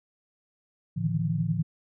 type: tone cluster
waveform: sine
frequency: 110.5 / 148.3 / 157.6 / 168.4 Hz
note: A2 / D3 / D#3 / E3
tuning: +8 / +17 / +23 / +37 cents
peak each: -31 / -30 / -32 / -28 dBFS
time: 0.96-1.63 s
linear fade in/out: 20 ms
effects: none